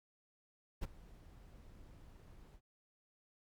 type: noise with ADSR envelope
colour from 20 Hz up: brown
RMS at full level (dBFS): -35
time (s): 0.81-2.61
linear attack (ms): 26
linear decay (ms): 21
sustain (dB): -22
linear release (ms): 67
effects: MP3 96 kbps